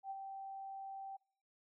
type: tone with ADSR envelope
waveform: sine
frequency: 779 Hz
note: G5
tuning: 11 cents flat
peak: -39 dBFS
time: 0.03-1.17 s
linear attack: 75 ms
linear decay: 32 ms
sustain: -5 dB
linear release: 13 ms
effects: noise-tail reverb RT60 0.6 s tail -26 dB re dry